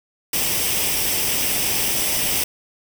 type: noise with comb filter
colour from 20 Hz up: white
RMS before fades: -21 dBFS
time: 0.33-2.44 s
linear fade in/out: 5 ms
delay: 0.36 ms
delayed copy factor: +0.55
effects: none